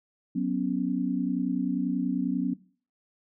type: chord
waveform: sine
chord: F# suspended fourth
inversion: none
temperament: equal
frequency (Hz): 185 / 246.9 / 277.2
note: F#3 / B3 / C#4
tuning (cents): 0 / 0 / 0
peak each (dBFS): -29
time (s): 0.35-2.54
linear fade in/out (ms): 10
effects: noise-tail reverb RT60 0.4 s tail -18 dB re dry